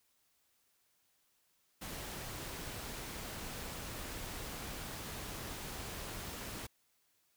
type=noise; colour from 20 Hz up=pink; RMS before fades=-44 dBFS; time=1.81-6.67 s; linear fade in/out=10 ms; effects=white hiss -75 dBFS RMS until 7.36 s